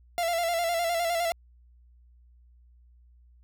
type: tone with vibrato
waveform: 45% pulse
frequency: 681 Hz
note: F5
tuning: 44 cents flat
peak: -25 dBFS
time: 0.18-1.32 s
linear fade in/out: 0 ms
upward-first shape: square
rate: 9.8 Hz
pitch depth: 43 cents each way
effects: added 60 Hz sine -54 dBFS peak until 3.43 s